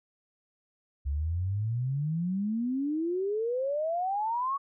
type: exponential sweep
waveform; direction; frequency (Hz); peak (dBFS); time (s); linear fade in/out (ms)
sine; up; 67.5 to 1135; -27; 1.05-4.58; 20
effects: none